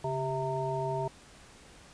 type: harmonic tone with a mistuned harmonic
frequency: 131.1 Hz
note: C3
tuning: 4 cents sharp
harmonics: 1 / 3 / 5 / 7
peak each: -35 / -35 / -35 / -35 dBFS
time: 0.04-1.08 s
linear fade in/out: 5 ms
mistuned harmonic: 1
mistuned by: +94 cents
effects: pink hiss -54 dBFS RMS until 1.93 s + resampled to 22050 Hz